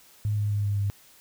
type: tone with pitch steps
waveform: sine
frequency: 104.9 / 103.81 / 102.74 / 101.68 / 100.63 Hz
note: G#2 / G#2 / G#2 / G#2 / G2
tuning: +18 / 0 / -18 / -36 / +46 cents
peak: -23 dBFS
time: 0.25-0.9 s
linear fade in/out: 0 ms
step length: 130 ms
effects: white hiss -55 dBFS RMS until 1.2 s